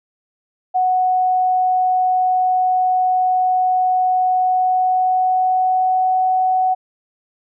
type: tone with pitch glide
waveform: sine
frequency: 739 to 745.4 Hz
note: F#5 to F#5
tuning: -2 to +13 cents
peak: -13 dBFS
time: 0.74-6.75 s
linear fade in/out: 20 ms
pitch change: +15 cents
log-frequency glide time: 4.41-6.19 s
effects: none